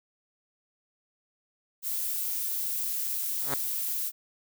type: noise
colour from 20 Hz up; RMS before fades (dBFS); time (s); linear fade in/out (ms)
violet; -31; 1.82-4.12; 50
type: tone with exponential growth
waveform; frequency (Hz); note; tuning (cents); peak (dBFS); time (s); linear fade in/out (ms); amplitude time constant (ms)
5% pulse; 138.1; C#3; -6; -16; 3.37-3.54; 2; 36
effects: none